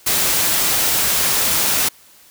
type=noise; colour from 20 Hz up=white; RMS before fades=-17 dBFS; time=0.06-1.89 s; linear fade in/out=10 ms; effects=white hiss -48 dBFS RMS until 2.3 s